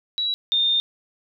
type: tone pair in turn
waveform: sine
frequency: 3902 / 3632 Hz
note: B7 / A#7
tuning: -22 / -46 cents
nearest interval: minor second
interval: 124 cents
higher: first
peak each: -21 / -17 dBFS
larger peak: second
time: 0.18-0.34 / 0.52-0.8 s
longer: second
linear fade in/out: 0 ms
effects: none